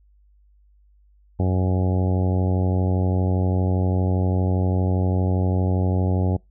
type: harmonic tone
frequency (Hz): 92.5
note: F#2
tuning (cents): 0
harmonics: 1 / 2 / 3 / 4 / 5 / 6 / 7 / 8 / 9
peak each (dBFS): -19 / -25 / -29 / -31 / -33 / -35 / -36 / -37 / -38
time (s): 1.39-6.37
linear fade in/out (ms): 10
effects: noise-tail reverb RT60 0.2 s tail -25 dB re dry + added 50 Hz sine -53 dBFS peak until 6.5 s